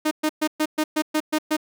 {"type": "tone bursts", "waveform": "sawtooth", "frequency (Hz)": 308, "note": "D#4", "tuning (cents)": -17, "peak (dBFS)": -15, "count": 9, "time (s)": [0.05, 1.568], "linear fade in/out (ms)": 10, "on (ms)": 62, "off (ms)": 120, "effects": []}